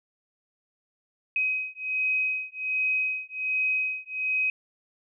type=beating tone pair; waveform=sine; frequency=2526 / 2527.3 Hz; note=D#7 / D#7; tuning=+26 / +26 cents; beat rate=1.3 Hz; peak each=-28 dBFS; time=1.36-4.5 s; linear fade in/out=2 ms; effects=none